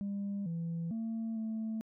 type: tone with pitch steps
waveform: sine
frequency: 200.5 / 167.2 / 225.2 / 221 Hz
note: G3 / E3 / A3 / A3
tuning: +39 / +25 / +40 / +8 cents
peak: -32 dBFS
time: 0.01-1.81 s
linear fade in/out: 0 ms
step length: 450 ms
effects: tanh soft clip ceiling -32 dBFS